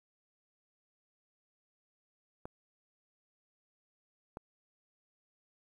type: clicks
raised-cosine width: 1 ms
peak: -28 dBFS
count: 2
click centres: 2.455 / 4.371 s
effects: 10-bit